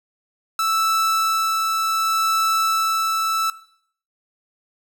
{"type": "tone with tremolo", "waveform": "45% pulse", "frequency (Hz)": 1318.5, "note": "E6", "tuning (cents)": 0, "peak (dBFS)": -17, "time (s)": [0.59, 3.5], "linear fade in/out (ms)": 2, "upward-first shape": "sine", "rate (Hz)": 0.67, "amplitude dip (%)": 25, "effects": ["noise-tail reverb RT60 0.6 s tail -17 dB re dry"]}